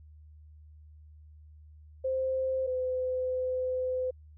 sine tone pair in turn, 523.3 / 510.2 Hz, C5 / C5, 0 / -44 cents, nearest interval unison, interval 44 cents, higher first, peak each -27 / -28 dBFS, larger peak first, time 2.04-2.67 / 2.67-4.11 s, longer second, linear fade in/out 10 ms, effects added 76 Hz sine -50 dBFS peak until 4.37 s

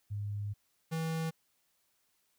sine / square tone pair in turn, 102.7 / 161.95 Hz, G#2 / E3, -19 / -30 cents, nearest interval minor sixth, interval 789 cents, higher second, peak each -34 / -33 dBFS, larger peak second, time 0.1-0.54 / 0.91-1.31 s, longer first, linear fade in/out 20 ms, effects white hiss -75 dBFS RMS until 2.38 s

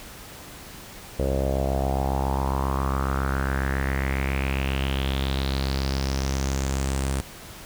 sawtooth tone with low-pass filter sweep, 67.3 Hz, C2, 49 cents sharp, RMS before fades -25 dBFS, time 1.19-7.21 s, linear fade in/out 0 ms, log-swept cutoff 520 to 9200 Hz, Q 4.9, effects pink hiss -42 dBFS RMS until 7.65 s

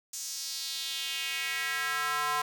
square tone with high-pass filter sweep, 147.9 Hz, D3, 13 cents sharp, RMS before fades -33 dBFS, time 0.13-2.42 s, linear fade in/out 5 ms, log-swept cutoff 6600 to 1000 Hz, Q 2.5, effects none

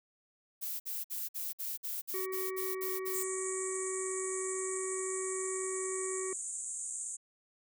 violet noise bursts, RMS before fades -38 dBFS, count 11, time 0.61-3.24 s, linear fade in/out 20 ms, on 190 ms, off 54 ms
harmonic tone, 377.1 Hz, F#4, 33 cents sharp, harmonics 1 / 3 / 5 / 6, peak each -36 / -46 / -50 / -52 dBFS, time 2.14-6.33 s, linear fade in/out 2 ms
white band-pass noise, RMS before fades -40 dBFS, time 3.13-7.17 s, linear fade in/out 20 ms, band 6800 to 9000 Hz, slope 96 dB/octave
effects none

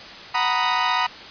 sawtooth chord, B major seventh, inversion second, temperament equal with one note detuned, 742.1 / 932.3 / 987.8 / 1244.5 Hz, F#5 / A#5 / B5 / D#6, +5 / 0 / 0 / 0 cents, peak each -23 / -21 / -19 / -21 dBFS, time 0.34-1.07 s, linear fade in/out 10 ms, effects white hiss -38 dBFS RMS until 1.3 s + resampled to 11025 Hz

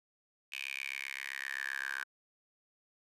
10% pulse tone with high-pass filter sweep, 67.7 Hz, C#2, 40 cents flat, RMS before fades -40 dBFS, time 0.52-2.04 s, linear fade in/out 5 ms, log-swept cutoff 2600 to 1500 Hz, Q 8.3, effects resampled to 32000 Hz

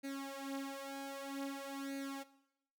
sawtooth tone with flanger, 274.7 Hz, C#4, 16 cents flat, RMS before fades -44 dBFS, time 0.03-2.24 s, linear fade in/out 20 ms, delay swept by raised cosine 0.46 to 6.06 ms, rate 0.52 Hz, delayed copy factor +0.85, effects noise-tail reverb RT60 0.8 s tail -17 dB re dry

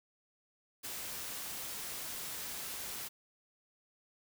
white noise, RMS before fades -42 dBFS, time 0.83-3.09 s, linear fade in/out 20 ms, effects none

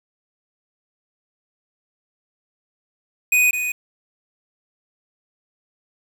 square tone with echo, 2489 Hz, D#7, in tune, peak -14 dBFS, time 3.32-3.51 s, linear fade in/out 5 ms, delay 210 ms, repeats 1, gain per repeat -8 dB, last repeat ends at 3.72 s, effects 7-bit

